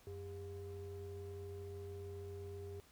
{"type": "ring-modulated tone", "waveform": "triangle", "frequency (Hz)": 155.56, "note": "D#3", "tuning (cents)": 0, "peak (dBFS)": -40, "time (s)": [0.07, 2.8], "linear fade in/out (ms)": 0, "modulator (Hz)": 247, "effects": ["pink hiss -66 dBFS RMS until 2.91 s"]}